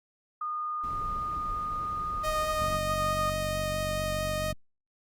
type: tone with pitch glide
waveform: sine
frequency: 1224 to 1234.7 Hz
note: D#6 to D#6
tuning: -29 to -14 cents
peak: -30 dBFS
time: 0.41-3.3 s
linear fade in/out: 5 ms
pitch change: +15 cents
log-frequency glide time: 1.05-3.14 s
type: noise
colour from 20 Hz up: brown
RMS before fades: -40 dBFS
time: 0.83-2.77 s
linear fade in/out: 10 ms
type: tone with vibrato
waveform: sawtooth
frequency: 620 Hz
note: D#5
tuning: 6 cents flat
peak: -26 dBFS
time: 2.23-4.53 s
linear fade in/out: 20 ms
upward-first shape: triangle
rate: 4.6 Hz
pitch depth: 10 cents each way
type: click train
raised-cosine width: 5 ms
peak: -24 dBFS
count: 91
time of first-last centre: 2.62-4.527 s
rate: 47.2 Hz
effects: Opus 48 kbps